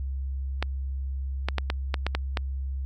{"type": "clicks", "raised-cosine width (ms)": 0.3, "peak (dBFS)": -10, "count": 8, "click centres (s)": [0.626, 1.486, 1.583, 1.701, 1.942, 2.066, 2.15, 2.372], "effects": ["added 67 Hz sine -28 dBFS peak until 2.85 s"]}